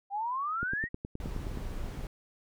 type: exponential sweep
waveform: sine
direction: up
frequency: 779 to 1934 Hz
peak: -30 dBFS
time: 0.1-0.89 s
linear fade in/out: 50 ms
type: click train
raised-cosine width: 3 ms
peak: -24 dBFS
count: 10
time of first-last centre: 0.63-1.573 s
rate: 9.54 Hz
type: noise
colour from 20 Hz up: brown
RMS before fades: -37 dBFS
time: 1.2-2.07 s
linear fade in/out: 2 ms
effects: none